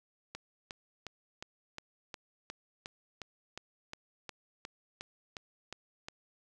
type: click train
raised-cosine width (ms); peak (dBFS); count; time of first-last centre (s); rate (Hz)
0.2; -24; 17; 0.35-6.085; 2.79
effects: none